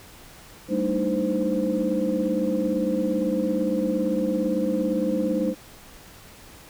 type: tone cluster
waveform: sine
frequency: 196.5 / 224.8 / 298.4 / 316.1 / 517 Hz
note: G3 / A3 / D4 / D#4 / C5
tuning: +4 / +37 / +28 / +27 / -21 cents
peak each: -27 / -28 / -27 / -28 / -26 dBFS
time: 0.68-5.55 s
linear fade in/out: 50 ms
effects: tanh soft clip ceiling -12 dBFS + pink hiss -47 dBFS RMS until 6.69 s